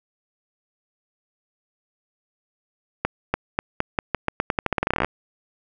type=accelerating click train; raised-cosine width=0.5 ms; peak=-5 dBFS; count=23; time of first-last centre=3.05-5.046 s; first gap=290 ms; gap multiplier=0.86; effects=none